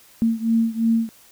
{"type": "beating tone pair", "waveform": "sine", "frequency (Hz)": [226.3, 229.2], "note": ["A3", "A#3"], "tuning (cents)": [49, -29], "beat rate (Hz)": 2.9, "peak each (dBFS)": [-19, -21], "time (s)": [0.22, 1.09], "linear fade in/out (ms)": 0, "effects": ["white hiss -51 dBFS RMS until 1.31 s"]}